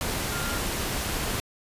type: tone in noise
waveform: sine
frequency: 1396.9 Hz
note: F6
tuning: in tune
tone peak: -34 dBFS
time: 0.32-0.58 s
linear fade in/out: 0 ms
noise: pink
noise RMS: -29 dBFS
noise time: 0.01-1.4 s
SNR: -8 dB
effects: resampled to 32000 Hz